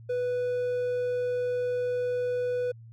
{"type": "tone", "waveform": "triangle", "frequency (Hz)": 493.9, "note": "B4", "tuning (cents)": 0, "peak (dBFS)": -24, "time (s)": [0.09, 2.72], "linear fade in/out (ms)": 10, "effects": ["added 114 Hz sine -45 dBFS peak until 2.92 s"]}